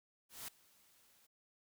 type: noise with ADSR envelope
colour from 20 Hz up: white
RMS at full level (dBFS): -45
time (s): 0.29-1.27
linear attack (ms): 190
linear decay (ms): 6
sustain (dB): -24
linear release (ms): 13
effects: none